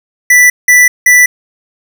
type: tone bursts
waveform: square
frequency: 1975.5 Hz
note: B6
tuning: in tune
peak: -3 dBFS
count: 3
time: 0.3-1.26 s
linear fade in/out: 5 ms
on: 200 ms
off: 180 ms
effects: none